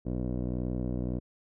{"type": "tone with low-pass filter", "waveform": "15% pulse", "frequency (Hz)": 61.74, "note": "B1", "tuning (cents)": 0, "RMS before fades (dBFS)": -32, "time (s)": [0.05, 1.2], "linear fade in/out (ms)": 20, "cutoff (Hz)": 410, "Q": 3.1, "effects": []}